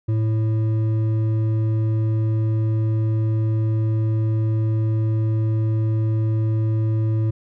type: tone with hard clipping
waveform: sine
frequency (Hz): 110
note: A2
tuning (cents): 0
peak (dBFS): -19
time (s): 0.08-7.31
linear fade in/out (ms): 10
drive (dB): 7
effects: none